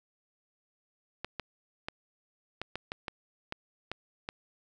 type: clicks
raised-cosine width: 0.3 ms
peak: -19 dBFS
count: 10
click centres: 1.246 / 1.397 / 1.885 / 2.616 / 2.756 / 2.919 / 3.082 / 3.524 / 3.916 / 4.289 s
effects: none

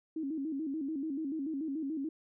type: tone with vibrato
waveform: sine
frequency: 295.1 Hz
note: D4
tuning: 8 cents sharp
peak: -33 dBFS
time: 0.16-2.09 s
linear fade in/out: 5 ms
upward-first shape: square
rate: 6.9 Hz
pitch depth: 130 cents each way
effects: none

